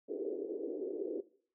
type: band-pass noise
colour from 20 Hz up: white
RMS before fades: -39 dBFS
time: 0.08-1.21 s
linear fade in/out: 10 ms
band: 310 to 460 Hz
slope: 48 dB/octave
effects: noise-tail reverb RT60 0.5 s tail -18 dB re dry